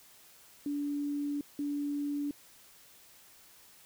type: tone bursts at uneven times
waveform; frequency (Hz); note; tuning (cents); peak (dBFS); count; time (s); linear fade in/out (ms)
sine; 288.6; D4; -30; -31; 2; 0.66-1.41 / 1.59-2.31; 2
effects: white hiss -58 dBFS RMS until 3.85 s